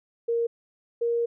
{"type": "tone pair in turn", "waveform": "sine", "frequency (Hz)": [466.2, 469.2], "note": ["A#4", "A#4"], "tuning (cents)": [0, 11], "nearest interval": "unison", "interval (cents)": 11, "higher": "second", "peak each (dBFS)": -22, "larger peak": "neither", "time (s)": [[0.28, 0.47], [1.01, 1.26]], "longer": "second", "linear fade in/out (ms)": 10, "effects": []}